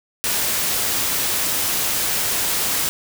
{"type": "noise", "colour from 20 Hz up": "white", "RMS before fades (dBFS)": -21, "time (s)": [0.24, 2.89], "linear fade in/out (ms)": 0, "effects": []}